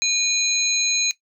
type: tone cluster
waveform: sine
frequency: 2447 / 4057 / 6550 Hz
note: D#7 / B7 / G#8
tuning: -29 / +46 / -25 cents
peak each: -22 dBFS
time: 0.02-1.11 s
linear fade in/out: 0 ms
effects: noise-tail reverb RT60 0.1 s tail -17 dB re dry